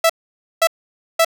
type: tone bursts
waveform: sawtooth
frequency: 659.3 Hz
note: E5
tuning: in tune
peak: -7 dBFS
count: 3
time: 0.04-1.248 s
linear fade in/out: 5 ms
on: 56 ms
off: 520 ms
effects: none